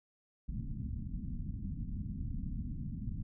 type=low-pass noise; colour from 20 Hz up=pink; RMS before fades=-39 dBFS; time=0.48-3.23 s; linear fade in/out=10 ms; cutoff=250 Hz; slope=48 dB/octave; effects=none